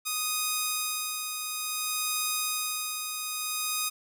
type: tone with tremolo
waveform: 5% pulse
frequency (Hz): 1244.5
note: D#6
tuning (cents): 0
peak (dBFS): -15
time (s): 0.05-3.9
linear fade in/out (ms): 20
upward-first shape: sine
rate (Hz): 0.57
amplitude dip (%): 45
effects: none